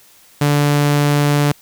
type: tone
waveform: sawtooth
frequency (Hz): 145.5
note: D3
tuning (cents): -16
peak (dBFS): -8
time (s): 0.41-1.52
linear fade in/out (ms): 5
effects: white hiss -48 dBFS RMS until 1.61 s